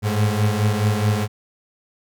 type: beating tone pair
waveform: 35% pulse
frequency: 103.83 / 108.53 Hz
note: G#2 / A2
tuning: 0 / -23 cents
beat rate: 4.7 Hz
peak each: -17 / -20 dBFS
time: 0.02-1.28 s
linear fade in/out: 50 ms
effects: none